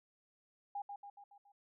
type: tone with echo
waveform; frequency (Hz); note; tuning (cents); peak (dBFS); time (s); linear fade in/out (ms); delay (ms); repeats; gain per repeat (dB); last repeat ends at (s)
sine; 810; G#5; -43; -38; 0.75-0.82; 5; 140; 5; -5; 1.52
effects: none